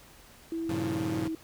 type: tone with pitch glide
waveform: sine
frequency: 329 to 321.5 Hz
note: E4 to E4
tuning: -3 to -43 cents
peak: -30 dBFS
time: 0.52-1.35 s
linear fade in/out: 2 ms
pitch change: -40 cents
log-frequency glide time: 0.63-1.1 s
type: chord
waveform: sawtooth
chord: G half-diminished seventh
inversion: none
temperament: equal with one note detuned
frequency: 98 / 116.54 / 138.59 / 176.34 Hz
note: G2 / Bb2 / Db3 / F3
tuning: 0 / 0 / 0 / +17 cents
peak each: -34 dBFS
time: 0.69-1.28 s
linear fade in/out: 5 ms
effects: pink hiss -54 dBFS RMS until 1.43 s